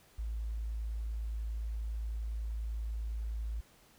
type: tone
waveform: sine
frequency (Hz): 55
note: A1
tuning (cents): 0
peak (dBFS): -34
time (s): 0.18-3.61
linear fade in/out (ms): 10
effects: pink hiss -63 dBFS RMS until 3.98 s